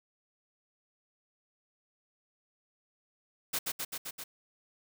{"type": "noise with echo", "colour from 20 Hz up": "white", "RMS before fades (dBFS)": -32, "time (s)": [3.53, 3.59], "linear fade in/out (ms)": 10, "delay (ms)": 130, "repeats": 5, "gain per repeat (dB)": -2, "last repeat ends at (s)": 4.24, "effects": []}